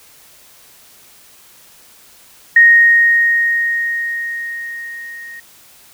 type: tone with level ramp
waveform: sine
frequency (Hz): 1864.7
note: A#6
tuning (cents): 0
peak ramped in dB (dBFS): -3 to -30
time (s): 2.56-5.4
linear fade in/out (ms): 5
effects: white hiss -45 dBFS RMS until 5.93 s